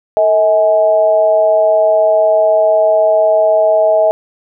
sine tone with amplitude modulation, 640 Hz, D#5, 49 cents sharp, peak -4 dBFS, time 0.17-4.11 s, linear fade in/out 0 ms, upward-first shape sine, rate 194 Hz, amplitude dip 70%, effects none

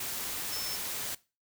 sine tone in noise, 5310 Hz, E8, 12 cents sharp, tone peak -36 dBFS, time 0.52-0.76 s, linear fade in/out 5 ms, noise white, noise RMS -36 dBFS, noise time 0-1.15 s, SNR -3 dB, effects noise-tail reverb RT60 0.3 s tail -20 dB re dry

